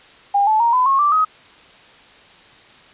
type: tone with pitch steps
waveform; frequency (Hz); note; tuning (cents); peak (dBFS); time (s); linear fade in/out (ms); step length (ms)
sine; 805 / 867.8 / 935.4 / 1008.4 / 1087 / 1171.8 / 1263.2; G5 / A5 / A#5 / B5 / C#6 / D6 / D#6; +46 / -24 / +6 / +36 / -34 / -4 / +26; -12; 0.34-1.25; 10; 130
effects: white hiss -46 dBFS RMS until 2.93 s + resampled to 8000 Hz